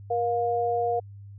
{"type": "tone pair together", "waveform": "sine", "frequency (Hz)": [474.4, 708], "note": ["A#4", "F5"], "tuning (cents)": [30, 23], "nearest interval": "perfect fifth", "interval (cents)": 693, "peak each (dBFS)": [-26, -25], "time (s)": [0.1, 1], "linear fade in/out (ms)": 10, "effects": ["added 100 Hz sine -41 dBFS peak until 1.38 s"]}